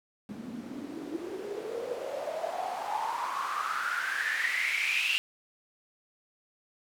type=noise with band-pass filter sweep; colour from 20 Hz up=white; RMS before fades=-33 dBFS; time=0.29-5.18 s; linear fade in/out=0 ms; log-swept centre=210 to 2800 Hz; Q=9.3; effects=none